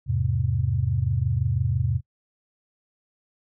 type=chord; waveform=sine; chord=E augmented; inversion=none; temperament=just; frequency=82.41 / 103.01 / 128.76 Hz; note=E2 / G#2 / B#2; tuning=0 / -14 / -27 cents; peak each=-27 / -25 / -24 dBFS; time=0.06-2.01 s; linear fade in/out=50 ms; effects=noise-tail reverb RT60 0.1 s tail -24 dB re dry